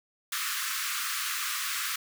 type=high-pass noise; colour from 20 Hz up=pink; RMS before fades=-32 dBFS; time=0.32-1.96 s; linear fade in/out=5 ms; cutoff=1100 Hz; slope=96 dB/octave; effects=none